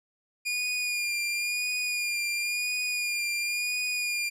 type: tone with vibrato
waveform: sawtooth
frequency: 2428 Hz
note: D#7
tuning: 43 cents flat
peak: -24 dBFS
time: 0.45-4.3 s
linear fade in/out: 20 ms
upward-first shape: sine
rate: 0.96 Hz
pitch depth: 31 cents each way
effects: low-pass 12000 Hz 12 dB/octave